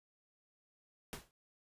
pink noise with exponential decay, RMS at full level -41 dBFS, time 1.13-1.31 s, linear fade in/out 0 ms, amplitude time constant 39 ms, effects resampled to 32000 Hz

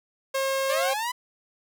sawtooth tone, 538 Hz, C5, 48 cents sharp, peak -20 dBFS, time 0.34-0.94 s, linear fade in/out 10 ms
sawtooth linear sweep, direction up, 557 to 1011 Hz, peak -23 dBFS, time 0.69-1.12 s, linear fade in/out 10 ms
effects none

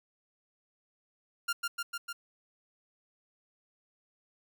sawtooth tone with echo, 1396.9 Hz, F6, in tune, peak -25 dBFS, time 1.48-1.53 s, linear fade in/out 10 ms, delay 150 ms, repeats 4, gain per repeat -2 dB, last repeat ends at 2.13 s, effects none

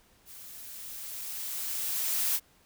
blue noise with level ramp, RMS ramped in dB -48 to -27 dBFS, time 0.25-2.4 s, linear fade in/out 50 ms, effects pink hiss -63 dBFS RMS until 2.65 s

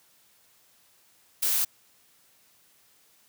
blue noise, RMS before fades -25 dBFS, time 1.42-1.65 s, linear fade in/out 10 ms, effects white hiss -62 dBFS RMS until 3.28 s + high-pass 60 Hz 12 dB/octave

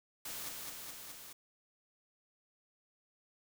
white noise with echo, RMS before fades -43 dBFS, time 0.25-0.49 s, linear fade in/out 5 ms, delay 210 ms, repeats 4, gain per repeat -2 dB, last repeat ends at 1.33 s, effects none

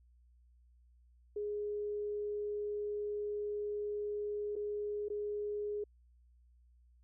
sine tone with dropouts, 415.3 Hz, G#4, in tune, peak -35 dBFS, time 1.36-5.84 s, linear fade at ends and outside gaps 5 ms, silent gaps 4.556-4.562 / 5.085-5.1 s, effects added 60 Hz sine -62 dBFS peak until 7.03 s

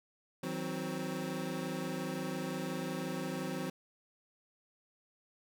25% pulse chord, C diminished, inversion first, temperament equal with one note detuned, 159.2 / 185 / 261.6 Hz, Eb3 / Gb3 / C4, +40 / 0 / 0 cents, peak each -38 / -36 / -36 dBFS, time 0.43-3.7 s, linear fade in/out 5 ms, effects none

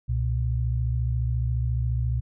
sine tone pair together, 65.8 / 120.19 Hz, C2 / B2, +10 / -47 cents, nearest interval minor seventh, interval 1043 cents, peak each -25 dBFS, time 0.08-2.21 s, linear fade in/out 20 ms, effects none

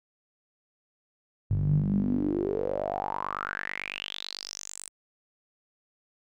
sawtooth tone with band-pass filter sweep, 49 Hz, G1, in tune, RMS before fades -30 dBFS, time 1.5-4.89 s, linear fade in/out 10 ms, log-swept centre 110 to 9000 Hz, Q 7.9, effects none

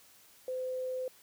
sine tone, 512 Hz, C5, 38 cents flat, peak -33 dBFS, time 0.48-1.08 s, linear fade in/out 2 ms, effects white hiss -60 dBFS RMS until 1.22 s

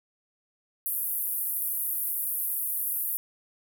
pink band-pass noise, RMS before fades -30 dBFS, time 0.86-3.17 s, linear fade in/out 0 ms, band 11000 to 16000 Hz, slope 48 dB/octave, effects none

